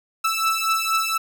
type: beating tone pair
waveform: sawtooth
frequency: 1316 / 1320.2 Hz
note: E6 / E6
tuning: -3 / +2 cents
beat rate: 4.2 Hz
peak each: -19 dBFS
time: 0.24-1.18 s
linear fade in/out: 10 ms
effects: none